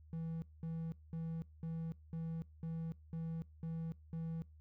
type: tone bursts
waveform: triangle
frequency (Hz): 163.5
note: E3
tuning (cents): -14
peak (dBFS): -37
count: 9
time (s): 0.13-4.42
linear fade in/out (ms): 0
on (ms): 290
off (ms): 210
effects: noise-tail reverb RT60 0.3 s tail -24 dB re dry + added 77 Hz sine -57 dBFS peak until 4.6 s